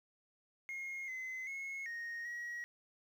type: tone with pitch steps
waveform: sine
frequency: 2146 / 2045 / 2175 / 1863 / 1906 Hz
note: C7 / C7 / C#7 / A#6 / A#6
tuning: +43 / -40 / -33 / -2 / +38 cents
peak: -38 dBFS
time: 0.69-2.64 s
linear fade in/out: 0 ms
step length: 390 ms
effects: tanh soft clip ceiling -39 dBFS + 11-bit